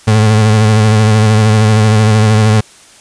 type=tone with vibrato; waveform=35% pulse; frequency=108.2 Hz; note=A2; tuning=29 cents flat; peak=-4 dBFS; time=0.07-2.61 s; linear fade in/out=10 ms; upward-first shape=sine; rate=13 Hz; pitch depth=41 cents each way; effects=white hiss -40 dBFS RMS until 3 s + resampled to 22050 Hz